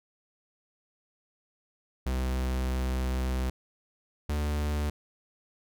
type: tone pair in turn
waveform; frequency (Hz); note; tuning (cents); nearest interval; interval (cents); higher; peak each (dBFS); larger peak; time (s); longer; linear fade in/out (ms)
45% pulse; 64.1 / 74.26; C2 / D2; -35 / +20; minor third; 255; second; -27; neither; 2.06-3.5 / 4.29-4.9; first; 5
effects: none